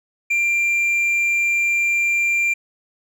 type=tone with hard clipping; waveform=sine; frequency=2376 Hz; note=D7; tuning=20 cents sharp; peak=-17 dBFS; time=0.3-2.54 s; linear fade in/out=10 ms; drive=3 dB; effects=none